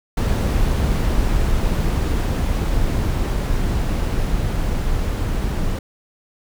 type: noise with level ramp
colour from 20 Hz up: brown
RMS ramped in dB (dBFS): -17 to -21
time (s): 0.17-5.79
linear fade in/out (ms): 5
effects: none